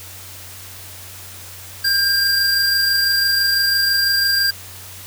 square tone pair together, 1597 / 4765 Hz, G6 / D8, +32 / +24 cents, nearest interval octave + perfect fifth, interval 1892 cents, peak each -19 / -17 dBFS, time 1.84-4.51 s, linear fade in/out 10 ms, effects added 93 Hz sine -41 dBFS peak until 5.06 s + white hiss -37 dBFS RMS until 5.06 s

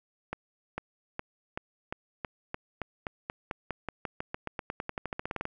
accelerating click train, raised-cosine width 0.5 ms, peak -18 dBFS, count 30, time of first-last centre 0.33-5.454 s, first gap 450 ms, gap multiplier 0.92, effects none

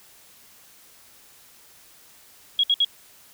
sine tone bursts, 3310 Hz, G#7, 6 cents flat, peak -16 dBFS, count 3, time 2.59-2.847 s, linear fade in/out 2 ms, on 45 ms, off 61 ms, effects white hiss -52 dBFS RMS until 3.33 s

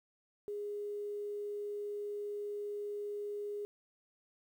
sine tone with quantisation, 412.5 Hz, G#4, 12 cents flat, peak -37 dBFS, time 0.48-3.65 s, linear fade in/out 0 ms, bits 11, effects none

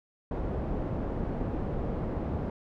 pink low-pass noise, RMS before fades -32 dBFS, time 0.31-2.5 s, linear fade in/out 2 ms, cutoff 610 Hz, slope 12 dB/octave, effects none

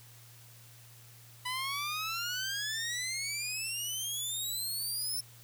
15% pulse exponential sweep, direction up, 987.8 to 5370 Hz, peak -27 dBFS, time 1.45-5.21 s, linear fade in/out 10 ms, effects added 117 Hz sine -55 dBFS peak until 5.43 s + white hiss -57 dBFS RMS until 5.43 s

